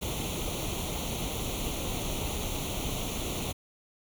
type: noise with comb filter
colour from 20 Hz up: pink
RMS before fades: -33 dBFS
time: 0.01-3.53 s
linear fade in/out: 20 ms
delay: 0.3 ms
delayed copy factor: +0.8
effects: none